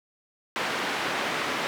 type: band-pass noise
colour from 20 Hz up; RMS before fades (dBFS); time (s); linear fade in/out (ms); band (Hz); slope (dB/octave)
white; -29; 0.56-1.67; 0; 210 to 2200; 12
effects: none